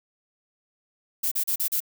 violet noise bursts, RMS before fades -25 dBFS, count 5, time 1.23-1.804 s, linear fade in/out 10 ms, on 86 ms, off 36 ms, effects none

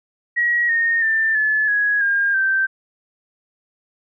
sine tone with pitch steps, 1907 / 1844.2 / 1783.4 / 1724.7 / 1667.8 / 1612.9 / 1559.7 Hz, A#6 / A#6 / A6 / A6 / G#6 / G6 / G6, +39 / -19 / +23 / -35 / +7 / +49 / -9 cents, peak -15 dBFS, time 0.36-2.67 s, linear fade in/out 20 ms, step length 330 ms, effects none

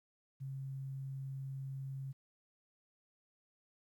sine tone, 135.1 Hz, C#3, 44 cents flat, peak -40 dBFS, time 0.4-2.13 s, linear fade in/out 20 ms, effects 12-bit

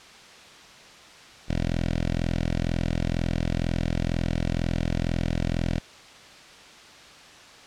10% pulse tone with notch filter, 42.09 Hz, E1, 37 cents sharp, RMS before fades -26 dBFS, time 1.48-5.8 s, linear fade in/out 20 ms, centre 1100 Hz, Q 1.4, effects white hiss -47 dBFS RMS until 7.66 s + low-pass 5000 Hz 12 dB/octave

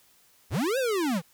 square linear two-way sweep, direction up then down, 54.6 to 550 to 150.2 Hz, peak -25 dBFS, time 0.5-1.22 s, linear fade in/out 50 ms, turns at 0.78 s, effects white hiss -61 dBFS RMS until 1.33 s

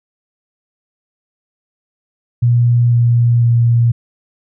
sine tone with pitch steps, 120 / 118.96 / 117.94 Hz, B2 / A#2 / A#2, -49 / +36 / +21 cents, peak -8 dBFS, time 2.42-3.92 s, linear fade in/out 10 ms, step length 500 ms, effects none

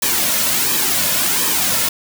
white noise with flanger, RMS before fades -17 dBFS, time 0.02-1.89 s, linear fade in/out 5 ms, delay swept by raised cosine 1.4 to 2.6 ms, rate 1.4 Hz, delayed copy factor -0.6, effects none

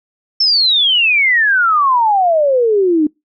sine exponential sweep, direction down, 5410 to 293.7 Hz, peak -9 dBFS, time 0.4-3.07 s, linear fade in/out 5 ms, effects noise-tail reverb RT60 0.2 s tail -26 dB re dry

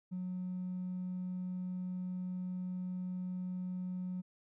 sine tone with hard clipping, 182.5 Hz, F#3, 24 cents flat, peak -37 dBFS, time 0.11-4.22 s, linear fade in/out 20 ms, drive 1 dB, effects none

